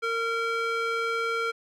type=tone with band-pass filter; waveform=square; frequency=459.2 Hz; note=A#4; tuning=26 cents flat; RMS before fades=-28 dBFS; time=0.02-1.52 s; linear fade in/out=20 ms; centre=1600 Hz; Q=1.3; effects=none